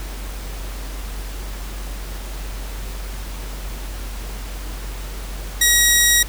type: tone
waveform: 10% pulse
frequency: 1904 Hz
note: A#6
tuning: 36 cents sharp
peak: -3 dBFS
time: 5.61-6.23 s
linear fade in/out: 5 ms
effects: added 47 Hz sine -27 dBFS peak until 6.28 s + pink hiss -36 dBFS RMS until 6.28 s